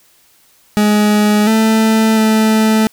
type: tone with pitch steps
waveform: 40% pulse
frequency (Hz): 209.7 / 220.9 / 218.8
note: G#3 / A3 / A3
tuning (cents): +17 / +7 / -9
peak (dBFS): -8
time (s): 0.77-2.87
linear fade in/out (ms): 0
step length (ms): 700
effects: white hiss -51 dBFS RMS until 2.92 s